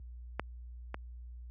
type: clicks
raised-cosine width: 0.5 ms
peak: -17 / -22 dBFS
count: 2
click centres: 0.396 / 0.944 s
effects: added 60 Hz sine -38 dBFS peak until 1.5 s + high-pass 80 Hz 12 dB/octave